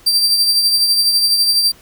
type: tone with tremolo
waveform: 40% pulse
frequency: 4699 Hz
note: D8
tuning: in tune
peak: -8 dBFS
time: 0.06-1.72 s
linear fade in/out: 10 ms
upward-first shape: triangle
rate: 12 Hz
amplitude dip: 50%
effects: pink hiss -46 dBFS RMS until 1.81 s